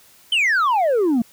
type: exponential sweep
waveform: sine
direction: down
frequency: 3136 to 219.3 Hz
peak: -12 dBFS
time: 0.32-1.22 s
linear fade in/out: 5 ms
effects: tanh soft clip ceiling -14 dBFS + white hiss -51 dBFS RMS until 1.32 s